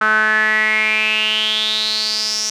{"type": "tone with band-pass filter sweep", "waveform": "sawtooth", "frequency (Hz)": 215.8, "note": "A3", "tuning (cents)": -33, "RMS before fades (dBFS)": -17, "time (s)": [0.01, 2.5], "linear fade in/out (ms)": 5, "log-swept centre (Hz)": [1400, 5800], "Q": 8.2, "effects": []}